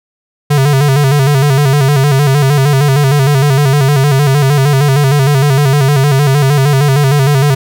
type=tone with vibrato; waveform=square; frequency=140 Hz; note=C#3; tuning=18 cents sharp; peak=-7 dBFS; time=0.5-7.55 s; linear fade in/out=10 ms; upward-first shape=square; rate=6.5 Hz; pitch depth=77 cents each way; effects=none

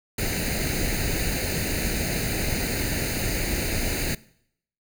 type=noise with comb filter; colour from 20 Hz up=pink; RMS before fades=-26 dBFS; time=0.18-4.15 s; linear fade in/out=5 ms; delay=0.45 ms; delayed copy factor=+0.8; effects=noise-tail reverb RT60 0.7 s tail -21 dB re dry

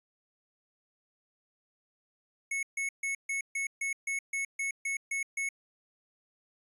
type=tone bursts; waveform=square; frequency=2199 Hz; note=C#7; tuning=14 cents flat; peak=-31 dBFS; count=12; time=2.51-5.49 s; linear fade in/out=5 ms; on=120 ms; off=140 ms; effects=resampled to 32000 Hz

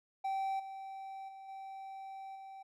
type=tone with level steps; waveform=triangle; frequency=775 Hz; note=G5; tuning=20 cents flat; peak=-31 / -41 / -46 / -42 / -45 dBFS; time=0.24-2.63 s; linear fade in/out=10 ms; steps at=0.59 / 1.28 / 1.48 / 2.35 s; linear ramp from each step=10 ms; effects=none

